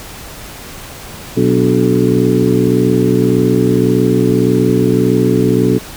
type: harmonic tone with a mistuned harmonic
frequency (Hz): 61.74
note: B1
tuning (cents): 0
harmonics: 2 / 3 / 4 / 5 / 6 / 7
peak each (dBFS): -16 / -16 / -16 / -16 / -16 / -16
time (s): 1.36-5.79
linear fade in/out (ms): 20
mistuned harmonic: 5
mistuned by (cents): -89
effects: pink hiss -31 dBFS RMS until 5.96 s